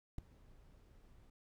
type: noise with ADSR envelope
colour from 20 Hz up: brown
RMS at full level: -40 dBFS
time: 0.18-1.3 s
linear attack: 4 ms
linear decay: 4 ms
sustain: -22 dB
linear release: 4 ms
effects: none